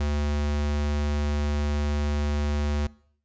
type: tone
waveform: square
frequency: 73.42 Hz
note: D2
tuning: in tune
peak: -24 dBFS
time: 0-2.87 s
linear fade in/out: 5 ms
effects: noise-tail reverb RT60 0.6 s tail -22 dB re dry + resampled to 16000 Hz